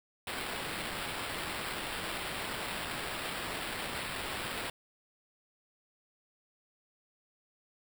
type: noise with sample-and-hold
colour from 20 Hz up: white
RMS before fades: -38 dBFS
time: 0.27-4.7 s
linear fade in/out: 2 ms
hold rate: 6300 Hz
effects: none